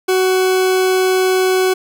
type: tone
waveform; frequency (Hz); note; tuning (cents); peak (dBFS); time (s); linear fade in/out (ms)
40% pulse; 373.4; F#4; +16; -11; 0.08-1.74; 10
effects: none